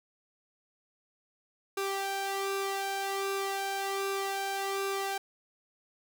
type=tone with flanger; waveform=sawtooth; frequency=392 Hz; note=G4; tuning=in tune; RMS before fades=-33 dBFS; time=1.77-5.18 s; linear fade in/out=5 ms; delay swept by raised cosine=0.78 to 1.31 ms; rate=1.3 Hz; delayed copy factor=+0.6; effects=none